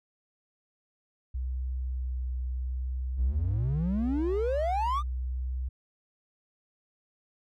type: tone with vibrato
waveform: sine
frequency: 63.4 Hz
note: B1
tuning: 46 cents sharp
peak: -29 dBFS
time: 1.34-5.69 s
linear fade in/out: 10 ms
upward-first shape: sine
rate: 0.74 Hz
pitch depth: 13 cents each way
type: exponential sweep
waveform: triangle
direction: up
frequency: 55 to 1241 Hz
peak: -24 dBFS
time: 3.16-5.03 s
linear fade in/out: 50 ms
effects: tanh soft clip ceiling -18 dBFS